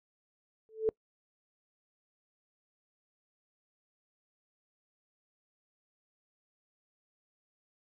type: tone with exponential growth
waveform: sine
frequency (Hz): 440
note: A4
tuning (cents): 0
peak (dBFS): -21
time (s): 0.69-0.89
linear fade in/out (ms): 0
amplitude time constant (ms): 43
effects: noise-tail reverb RT60 0.1 s tail -26 dB re dry